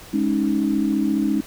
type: chord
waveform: sine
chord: Ab suspended fourth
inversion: none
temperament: just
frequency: 207.7 / 276.9 / 311.5 Hz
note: Ab3 / Db4 / Eb4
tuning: 0 / -2 / +2 cents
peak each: -22 dBFS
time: 0.13-1.41 s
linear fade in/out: 10 ms
effects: pink hiss -42 dBFS RMS until 1.46 s